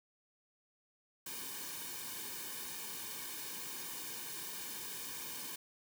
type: noise with comb filter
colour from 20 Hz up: white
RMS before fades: -44 dBFS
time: 1.26-5.56 s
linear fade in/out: 5 ms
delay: 1.5 ms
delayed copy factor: -0.85
effects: none